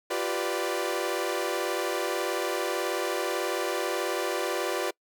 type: chord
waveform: sawtooth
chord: G dominant seventh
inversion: third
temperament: equal with one note detuned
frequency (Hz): 349.2 / 387.5 / 493.9 / 587.3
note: F4 / G4 / B4 / D5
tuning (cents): 0 / -20 / 0 / 0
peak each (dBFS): -29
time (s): 0.1-4.91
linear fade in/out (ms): 10
effects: noise-tail reverb RT60 0.1 s tail -25 dB re dry